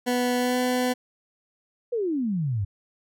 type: tone with pitch glide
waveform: 20% pulse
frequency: 246.9 to 250.6 Hz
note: B3 to B3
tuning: 0 to +25 cents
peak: -17 dBFS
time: 0.06-0.94 s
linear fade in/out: 20 ms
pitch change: +25 cents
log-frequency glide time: 0.37-0.6 s
type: exponential sweep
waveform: sine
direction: down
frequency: 501 to 92.7 Hz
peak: -23 dBFS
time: 1.92-2.65 s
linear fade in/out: 10 ms
effects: none